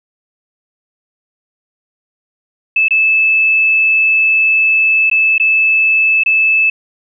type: tone with dropouts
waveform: sine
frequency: 2618 Hz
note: E7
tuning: 13 cents flat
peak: -8 dBFS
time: 2.76-6.7 s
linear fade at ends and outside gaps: 5 ms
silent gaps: 2.884-2.907 / 5.099-5.113 / 5.381-5.398 / 6.236-6.26 s
effects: none